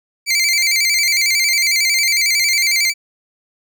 20% pulse tone with vibrato, 2200 Hz, C#7, 14 cents flat, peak -8 dBFS, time 0.26-2.94 s, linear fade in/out 50 ms, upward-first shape square, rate 11 Hz, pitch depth 81 cents each way, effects none

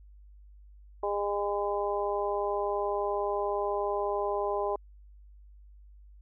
harmonic tone, 203.5 Hz, G#3, 35 cents flat, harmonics 2 / 3 / 4 / 5, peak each -31 / -33 / -34 / -35 dBFS, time 1.03-4.76 s, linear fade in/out 5 ms, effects added 50 Hz sine -50 dBFS peak until 6.21 s

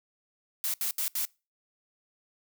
blue noise bursts, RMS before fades -30 dBFS, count 4, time 0.64-1.251 s, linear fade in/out 0 ms, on 98 ms, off 73 ms, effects noise-tail reverb RT60 0.3 s tail -25 dB re dry

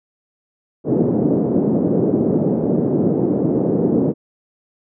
white band-pass noise, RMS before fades -17 dBFS, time 0.84-4.14 s, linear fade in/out 50 ms, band 140 to 420 Hz, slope 24 dB/octave, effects none

